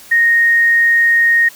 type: tone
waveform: sine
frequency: 1861 Hz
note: A#6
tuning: 3 cents flat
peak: -8 dBFS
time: 0.11-1.49 s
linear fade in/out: 10 ms
effects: white hiss -39 dBFS RMS until 1.55 s